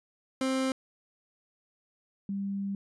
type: tone pair in turn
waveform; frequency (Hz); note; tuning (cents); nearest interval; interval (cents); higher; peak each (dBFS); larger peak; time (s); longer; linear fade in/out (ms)
30% pulse / sine; 263.2 / 197.98; C4 / G3; +10 / +17; perfect fourth; 493; first; -24 / -30; first; 0.41-0.72 / 2.29-2.75; second; 2
effects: resampled to 24000 Hz